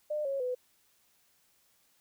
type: tone with pitch steps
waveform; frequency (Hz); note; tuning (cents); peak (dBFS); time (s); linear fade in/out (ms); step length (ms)
sine; 602 / 548.9 / 500.4; D5 / C#5 / B4; +43 / -17 / +23; -30; 0.1-0.55; 10; 150
effects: white hiss -69 dBFS RMS until 2 s